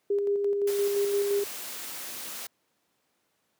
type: tone with tremolo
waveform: sine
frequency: 403.9 Hz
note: G#4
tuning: 48 cents flat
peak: -22 dBFS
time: 0.1-1.44 s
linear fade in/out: 5 ms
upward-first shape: square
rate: 5.8 Hz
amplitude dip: 30%
type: noise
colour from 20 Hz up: white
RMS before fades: -38 dBFS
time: 0.67-2.47 s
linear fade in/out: 5 ms
effects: pink hiss -73 dBFS RMS until 3.59 s + high-pass 200 Hz 12 dB/octave